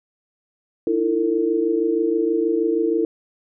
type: tone cluster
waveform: sine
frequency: 309.3 / 335.6 / 451.2 Hz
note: D#4 / E4 / A4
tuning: -10 / +31 / +44 cents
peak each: -25 / -20 / -21 dBFS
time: 0.87-3.05 s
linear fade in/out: 2 ms
effects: none